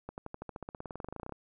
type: accelerating click train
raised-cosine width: 1 ms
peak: -26 dBFS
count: 24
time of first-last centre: 0.09-1.323 s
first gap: 89 ms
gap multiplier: 0.95
effects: none